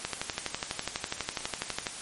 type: two click trains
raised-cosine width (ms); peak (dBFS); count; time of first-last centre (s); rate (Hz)
0.2; -24 / -12; 4 / 23; 1.18-1.86 / 0.05-1.868; 4.41 / 12.1
effects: white hiss -40 dBFS RMS until 2.01 s + MP3 48 kbps